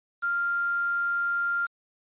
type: tone with quantisation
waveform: sine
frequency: 1395 Hz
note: F6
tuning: 2 cents flat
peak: -24 dBFS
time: 0.22-1.67 s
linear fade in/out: 20 ms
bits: 7
effects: resampled to 8000 Hz